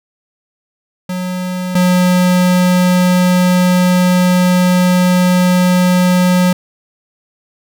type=tone pair in turn; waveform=square; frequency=182.2 / 180.84 Hz; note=F#3 / F#3; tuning=-26 / -39 cents; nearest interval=unison; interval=13 cents; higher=first; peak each=-18 / -9 dBFS; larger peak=second; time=1.09-1.75 / 1.75-6.53 s; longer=second; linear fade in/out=5 ms; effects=none

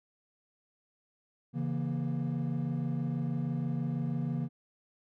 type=chord; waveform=triangle; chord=A# diminished; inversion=first; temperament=equal with one note detuned; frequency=138.59 / 164.81 / 236.1 Hz; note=C#3 / E3 / A#3; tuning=0 / 0 / +22 cents; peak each=-31 / -32 / -33 dBFS; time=1.53-4.49 s; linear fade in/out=50 ms; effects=tanh soft clip ceiling -22 dBFS

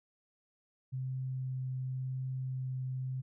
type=tone with vibrato; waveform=sine; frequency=129.9 Hz; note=C3; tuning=12 cents flat; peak=-34 dBFS; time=0.92-3.22 s; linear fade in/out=20 ms; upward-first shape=triangle; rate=0.92 Hz; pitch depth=8 cents each way; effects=none

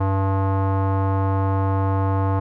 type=tone with low-pass filter; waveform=square; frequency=96.8 Hz; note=G2; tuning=21 cents flat; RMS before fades=-20 dBFS; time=0-2.4 s; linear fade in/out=10 ms; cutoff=1000 Hz; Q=2.9; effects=none

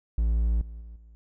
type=tone with level steps; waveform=triangle; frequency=56.4 Hz; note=A1; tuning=44 cents sharp; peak=-19 / -35 / -38 / -46 dBFS; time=0.18-1.15 s; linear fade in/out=0 ms; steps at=0.61 / 0.81 / 0.96 s; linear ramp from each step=5 ms; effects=none

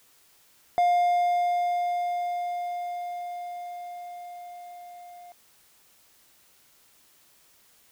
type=tone with level ramp; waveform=triangle; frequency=706 Hz; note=F5; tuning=19 cents sharp; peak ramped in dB=-16 to -42 dBFS; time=0.78-5.32 s; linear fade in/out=0 ms; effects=white hiss -60 dBFS RMS until 7.91 s

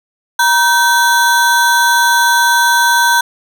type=ring-modulated tone; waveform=square; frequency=1244.5 Hz; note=D#6; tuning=in tune; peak=-6 dBFS; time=0.39-3.21 s; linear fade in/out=5 ms; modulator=295 Hz; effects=none

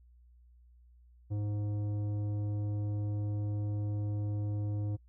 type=tone with tanh clipping; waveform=sine; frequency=103.83 Hz; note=G#2; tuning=in tune; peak=-33 dBFS; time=1.3-4.97 s; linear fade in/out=20 ms; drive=11 dB; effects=noise-tail reverb RT60 0.1 s tail -26 dB re dry + added 60 Hz sine -57 dBFS peak until 5.08 s

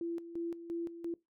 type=tone with tremolo; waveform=sine; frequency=338 Hz; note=E4; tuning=43 cents sharp; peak=-34 dBFS; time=0.01-1.14 s; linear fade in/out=2 ms; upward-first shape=square; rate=2.9 Hz; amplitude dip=70%; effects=noise-tail reverb RT60 0.2 s tail -21 dB re dry

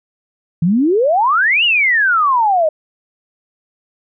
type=exponential two-way sweep; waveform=sine; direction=up then down; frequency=156.4 to 2960 to 602 Hz; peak=-10 dBFS; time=0.62-2.69 s; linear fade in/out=5 ms; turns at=1.64 s; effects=none

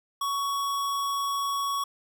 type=tone; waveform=square; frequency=1118 Hz; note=C#6; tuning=14 cents sharp; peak=-27 dBFS; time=0.21-1.84 s; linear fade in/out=5 ms; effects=none

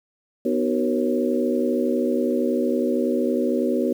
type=tone cluster; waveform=sine; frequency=246.9 / 307.1 / 376.2 / 472.4 / 545 Hz; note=B3 / D#4 / F#4 / A#4 / C#5; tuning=0 / -23 / +29 / +23 / -29 cents; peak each=-23 / -27 / -25 / -27 / -27 dBFS; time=0.45-3.93 s; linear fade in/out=5 ms; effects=8-bit

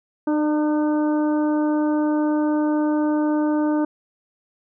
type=harmonic tone with a mistuned harmonic; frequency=302.7 Hz; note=D#4; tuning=48 cents flat; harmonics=1 / 2 / 3 / 4 / 5; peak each=-18 / -27 / -30 / -36 / -38 dBFS; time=0.27-3.85 s; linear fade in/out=5 ms; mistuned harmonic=2; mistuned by=-18 cents; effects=none

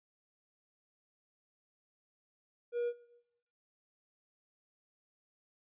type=tone; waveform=triangle; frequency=478.5 Hz; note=A#4; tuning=45 cents sharp; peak=-30 dBFS; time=2.72-2.93 s; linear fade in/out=50 ms; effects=noise-tail reverb RT60 0.8 s tail -17 dB re dry + resampled to 8000 Hz

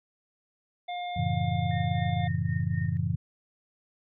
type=harmonic tone; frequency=710 Hz; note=F5; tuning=28 cents sharp; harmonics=1 / 3 / 5; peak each=-32 / -42 / -43 dBFS; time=0.88-2.28 s; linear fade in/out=10 ms
type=chord; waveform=sine; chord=F# minor seventh; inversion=none; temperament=just; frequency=92.5 / 111 / 138.75 / 166.5 Hz; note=F#2 / A2 / C#3 / E3; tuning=0 / +16 / +2 / +18 cents; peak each=-31 dBFS; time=1.16-3.16 s; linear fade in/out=10 ms
type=tone with tremolo; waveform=sine; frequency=1840 Hz; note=A#6; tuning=23 cents flat; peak=-39 dBFS; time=1.71-2.97 s; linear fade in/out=0 ms; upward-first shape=sine; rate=3.9 Hz; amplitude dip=90%
effects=none

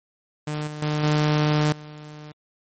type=tone with level steps; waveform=sawtooth; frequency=150.8 Hz; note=D3; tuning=46 cents sharp; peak=-22 / -28 / -18 / -14 / -34 dBFS; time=0.47-2.32 s; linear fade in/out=5 ms; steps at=0.67 / 0.82 / 1.03 / 1.72 s; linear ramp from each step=5 ms; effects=MP3 32 kbps

